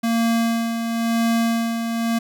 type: tone with tremolo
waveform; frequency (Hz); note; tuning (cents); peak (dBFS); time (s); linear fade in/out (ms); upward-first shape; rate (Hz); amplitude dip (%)
square; 230; A#3; -23; -17; 0.03-2.19; 10; sine; 0.97; 50
effects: none